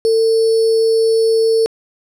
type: tone with sample-and-hold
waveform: sine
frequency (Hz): 449.2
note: A4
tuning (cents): +36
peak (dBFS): -10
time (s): 0.05-1.66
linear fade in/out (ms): 0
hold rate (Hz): 4900
effects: low-pass 10000 Hz 12 dB/octave